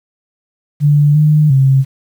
sine tone with pitch steps, 146.5 / 151.9 / 134.5 Hz, D3 / D#3 / C3, -4 / -41 / +48 cents, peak -6 dBFS, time 0.8-1.85 s, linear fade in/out 50 ms, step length 350 ms, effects 7-bit

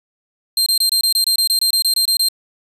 sawtooth tone bursts, 4169 Hz, C8, 7 cents flat, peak -10 dBFS, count 15, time 0.57-2.286 s, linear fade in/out 2 ms, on 92 ms, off 24 ms, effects resampled to 32000 Hz

